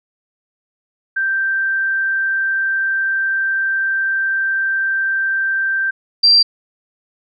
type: tone pair in turn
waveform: sine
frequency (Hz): 1568 / 4718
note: G6 / D8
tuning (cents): 0 / +7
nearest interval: octave + perfect fifth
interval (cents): 1907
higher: second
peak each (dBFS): -15 / -7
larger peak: second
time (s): 1.16-5.91 / 6.23-6.43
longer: first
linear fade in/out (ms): 10
effects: none